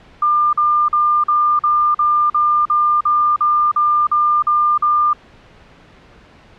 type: tone bursts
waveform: sine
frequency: 1200 Hz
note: D6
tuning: 37 cents sharp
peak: -11 dBFS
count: 14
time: 0.22-5.132 s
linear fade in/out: 5 ms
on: 310 ms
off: 44 ms
effects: pink hiss -45 dBFS RMS until 6.58 s + low-pass 3000 Hz 12 dB/octave